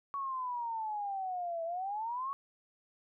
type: exponential two-way sweep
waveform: sine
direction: down then up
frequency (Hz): 1125 to 655 to 1125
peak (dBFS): -34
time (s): 0.14-2.33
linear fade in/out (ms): 0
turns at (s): 1.64
effects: none